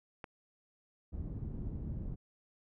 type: click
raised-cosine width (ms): 0.5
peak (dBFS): -28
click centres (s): 0.242
type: low-pass noise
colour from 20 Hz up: pink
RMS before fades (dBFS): -40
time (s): 1.12-2.16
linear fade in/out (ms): 20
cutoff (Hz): 200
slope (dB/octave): 12
effects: none